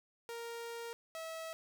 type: tone pair in turn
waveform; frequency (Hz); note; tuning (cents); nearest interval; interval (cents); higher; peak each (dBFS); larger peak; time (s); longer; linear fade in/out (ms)
sawtooth; 466.2 / 648.4; A#4 / E5; 0 / -29; tritone; 571; second; -38 / -38; neither; 0.29-0.93 / 1.15-1.53; first; 0
effects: none